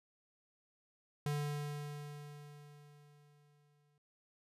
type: tone with exponential decay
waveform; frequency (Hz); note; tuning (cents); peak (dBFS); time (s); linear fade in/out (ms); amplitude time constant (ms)
square; 146.6; D3; -3; -34; 1.26-3.98; 2; 590
effects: resampled to 32000 Hz